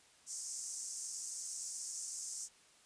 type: band-pass noise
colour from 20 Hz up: white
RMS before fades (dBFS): -44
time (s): 0.26-2.49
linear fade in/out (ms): 50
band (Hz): 5600 to 8900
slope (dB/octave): 48
effects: white hiss -65 dBFS RMS until 2.85 s + resampled to 22050 Hz